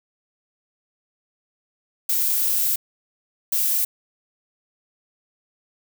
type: noise bursts at uneven times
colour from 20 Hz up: violet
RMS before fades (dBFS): -21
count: 2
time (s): 2.09-2.76 / 3.52-3.85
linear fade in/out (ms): 5
effects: none